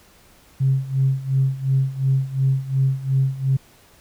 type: tone with tremolo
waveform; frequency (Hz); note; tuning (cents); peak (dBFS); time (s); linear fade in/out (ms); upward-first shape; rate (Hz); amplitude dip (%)
sine; 134.1; C3; +43; -13; 0.6-3.57; 10; sine; 2.8; 85
effects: tanh soft clip ceiling -9 dBFS + pink hiss -52 dBFS RMS until 4 s